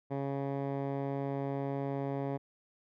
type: tone with low-pass filter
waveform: 10% pulse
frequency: 138.59 Hz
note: C#3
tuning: in tune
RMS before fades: -35 dBFS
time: 0.1-2.38 s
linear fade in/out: 20 ms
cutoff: 1000 Hz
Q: 0.54
effects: none